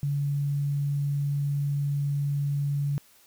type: tone with quantisation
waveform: sine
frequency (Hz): 142.6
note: C#3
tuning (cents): +49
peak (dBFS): -24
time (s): 0.03-2.98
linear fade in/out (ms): 0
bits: 9
effects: white hiss -58 dBFS RMS until 3.26 s